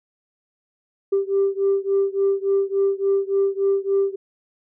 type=beating tone pair; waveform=sine; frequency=392 / 395.5 Hz; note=G4 / G4; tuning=0 / +15 cents; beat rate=3.5 Hz; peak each=-19 / -20 dBFS; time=1.12-4.16 s; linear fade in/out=10 ms; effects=tanh soft clip ceiling -12 dBFS